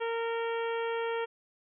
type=harmonic tone; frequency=460.5 Hz; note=A#4; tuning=21 cents flat; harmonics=1 / 2 / 3 / 4 / 5 / 6 / 7; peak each=-31 / -37 / -41 / -43 / -45 / -47 / -48 dBFS; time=0-1.26 s; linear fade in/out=20 ms; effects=none